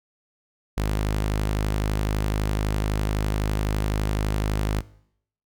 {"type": "tone", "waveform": "sawtooth", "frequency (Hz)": 51.91, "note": "G#1", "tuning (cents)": 0, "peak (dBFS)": -18, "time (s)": [0.77, 4.81], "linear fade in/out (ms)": 10, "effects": ["noise-tail reverb RT60 0.7 s tail -20 dB re dry"]}